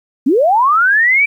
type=linear sweep; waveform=sine; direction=up; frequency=231 to 2349 Hz; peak=-8 dBFS; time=0.26-1.26 s; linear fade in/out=10 ms; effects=8-bit